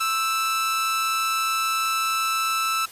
sawtooth tone with amplitude modulation, 1318.5 Hz, E6, in tune, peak -16 dBFS, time 0-2.86 s, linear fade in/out 10 ms, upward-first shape sine, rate 247 Hz, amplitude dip 40%, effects white hiss -44 dBFS RMS until 2.91 s + resampled to 32000 Hz

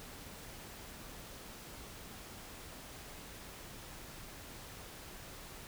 silence, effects pink hiss -50 dBFS RMS until 5.67 s

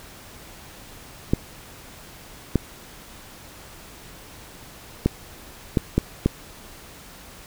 clicks, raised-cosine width 3 ms, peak -4 dBFS, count 6, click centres 1.335 / 2.557 / 5.06 / 5.772 / 5.98 / 6.26 s, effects pink hiss -44 dBFS RMS until 7.46 s

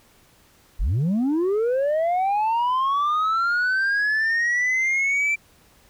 sine linear sweep, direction up, 30 to 2349 Hz, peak -16 dBFS, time 0.79-5.36 s, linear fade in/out 20 ms, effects tanh soft clip ceiling -18 dBFS + pink hiss -56 dBFS RMS until 5.89 s

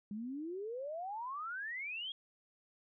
sine exponential sweep, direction up, 199.9 to 3322 Hz, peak -39 dBFS, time 0.11-2.12 s, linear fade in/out 2 ms, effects none

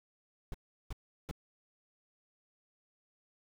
brown noise bursts, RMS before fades -38 dBFS, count 3, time 0.52-1.312 s, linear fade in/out 2 ms, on 24 ms, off 360 ms, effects none

